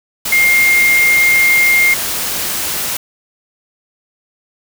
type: tone in noise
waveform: sine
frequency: 2122 Hz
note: C7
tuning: 24 cents sharp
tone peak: -8 dBFS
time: 0.32-1.94 s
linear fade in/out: 5 ms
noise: white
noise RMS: -19 dBFS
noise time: 0.25-2.97 s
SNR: +8 dB
effects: none